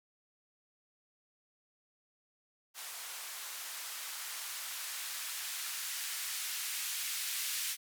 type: noise with band-pass filter sweep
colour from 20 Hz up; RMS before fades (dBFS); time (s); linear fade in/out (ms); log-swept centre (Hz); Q
violet; -40; 2.74-7.77; 50; 780 to 2200; 0.87
effects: none